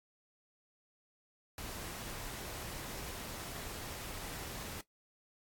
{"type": "noise", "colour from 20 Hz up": "pink", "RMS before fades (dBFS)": -44, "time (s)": [1.58, 4.81], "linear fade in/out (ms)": 2, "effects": ["noise-tail reverb RT60 0.1 s tail -17 dB re dry", "AAC 64 kbps"]}